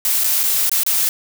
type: noise with dropouts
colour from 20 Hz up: blue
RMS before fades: -17 dBFS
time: 0.05-1.09 s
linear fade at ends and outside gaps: 1 ms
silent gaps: 0.237-0.242 / 0.433-0.437 / 0.695-0.716 / 0.834-0.864 s
effects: none